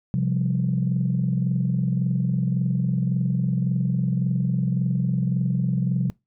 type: chord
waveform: sine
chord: C suspended fourth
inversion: none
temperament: just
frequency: 130.81 / 174.42 / 196.22 Hz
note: C3 / F3 / G3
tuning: 0 / -2 / +2 cents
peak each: -22 / -23 / -28 dBFS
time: 0.14-6.1 s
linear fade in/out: 0 ms
effects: noise-tail reverb RT60 0.2 s tail -23 dB re dry + tanh soft clip ceiling -12 dBFS